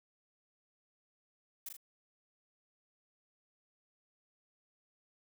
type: noise with echo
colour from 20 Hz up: blue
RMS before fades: -42 dBFS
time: 1.66-1.69 s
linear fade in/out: 5 ms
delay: 39 ms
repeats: 2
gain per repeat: -4 dB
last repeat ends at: 1.768 s
effects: none